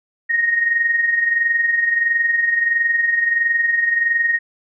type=tone with amplitude modulation; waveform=sine; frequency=1864.7 Hz; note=A#6; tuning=in tune; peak=-12 dBFS; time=0.29-4.39 s; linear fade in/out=20 ms; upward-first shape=sine; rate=21.5 Hz; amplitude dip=55%; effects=none

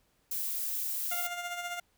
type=noise; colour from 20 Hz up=violet; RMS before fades=-34 dBFS; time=0.31-1.27 s; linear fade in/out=5 ms
type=tone with tremolo; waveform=15% pulse; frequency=702 Hz; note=F5; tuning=9 cents sharp; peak=-27 dBFS; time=1.11-1.8 s; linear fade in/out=5 ms; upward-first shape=sine; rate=15 Hz; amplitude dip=50%
effects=pink hiss -71 dBFS RMS until 1.97 s

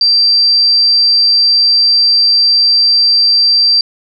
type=tone; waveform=sine; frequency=4699 Hz; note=D8; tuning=in tune; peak=-6 dBFS; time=0.01-3.81 s; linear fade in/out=2 ms; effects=none

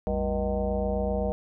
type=tone with frequency modulation; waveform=sine; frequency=338.6 Hz; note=E4; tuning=46 cents sharp; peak=-24 dBFS; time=0.07-1.32 s; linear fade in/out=0 ms; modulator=141 Hz; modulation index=2.6; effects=none

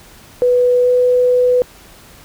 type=tone with pitch glide; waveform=sine; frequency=493.9 to 497 Hz; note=B4 to B4; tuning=0 to +11 cents; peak=-9 dBFS; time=0.42-1.62 s; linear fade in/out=0 ms; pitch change=+11 cents; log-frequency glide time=0.83-0.89 s; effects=pink hiss -42 dBFS RMS until 2.24 s

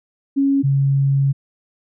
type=tone pair in turn; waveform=sine; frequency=275.9 / 137.95 Hz; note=C#4 / C#3; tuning=-8 / -8 cents; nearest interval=octave; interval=1200 cents; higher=first; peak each=-13 dBFS; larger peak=neither; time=0.36-0.63 / 0.63-1.33 s; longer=second; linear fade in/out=20 ms; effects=none

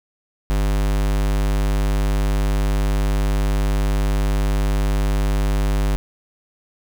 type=tone; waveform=square; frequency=50 Hz; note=G1; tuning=35 cents sharp; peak=-17 dBFS; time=0.5-5.96 s; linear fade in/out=0 ms; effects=none

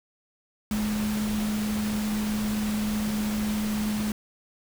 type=tone in noise; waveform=sine; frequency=212.2 Hz; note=G#3; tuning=38 cents sharp; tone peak=-25 dBFS; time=0.71-4.12 s; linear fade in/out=2 ms; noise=pink; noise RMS=-35 dBFS; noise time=0.71-4.12 s; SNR=+7 dB; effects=none

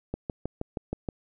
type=click train; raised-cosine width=2 ms; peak=-17 dBFS; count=7; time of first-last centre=0.14-1.088 s; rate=6.33 Hz; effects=none

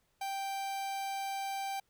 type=tone; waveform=45% pulse; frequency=784 Hz; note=G5; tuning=in tune; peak=-35 dBFS; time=0.21-1.8 s; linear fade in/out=5 ms; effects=pink hiss -75 dBFS RMS until 1.89 s

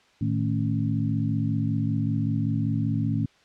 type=harmonic tone with a mistuned harmonic; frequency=55.3 Hz; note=A1; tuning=9 cents sharp; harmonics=2 / 3 / 4 / 5; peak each=-26 / -28 / -29 / -30 dBFS; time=0.21-3.26 s; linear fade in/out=5 ms; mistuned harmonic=3; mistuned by=-110 cents; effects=white hiss -59 dBFS RMS until 3.44 s + low-pass 4000 Hz 12 dB/octave

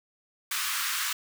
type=high-pass noise; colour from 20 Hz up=pink; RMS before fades=-30 dBFS; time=0.51-1.13 s; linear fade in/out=5 ms; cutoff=1100 Hz; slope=48 dB/octave; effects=none

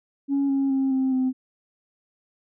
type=tone with pitch steps; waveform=sine; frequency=278.4 / 273.3 / 268.3 / 263.4 / 258.6 Hz; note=C#4 / C#4 / C4 / C4 / C4; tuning=+8 / -24 / +44 / +12 / -20 cents; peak=-18 dBFS; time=0.28-1.33 s; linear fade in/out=50 ms; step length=210 ms; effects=tanh soft clip ceiling -17 dBFS

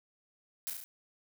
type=noise with echo; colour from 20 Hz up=blue; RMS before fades=-36 dBFS; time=0.67-0.7 s; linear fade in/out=0 ms; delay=35 ms; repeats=4; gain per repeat=-3 dB; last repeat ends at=0.84 s; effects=none

